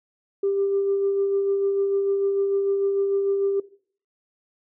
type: tone with tremolo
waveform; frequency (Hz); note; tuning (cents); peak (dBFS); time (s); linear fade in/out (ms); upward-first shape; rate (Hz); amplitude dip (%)
sine; 395.7; G4; +16; -18; 0.43-3.6; 5; sine; 6.7; 35
effects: noise-tail reverb RT60 0.5 s tail -19 dB re dry + tanh soft clip ceiling -14 dBFS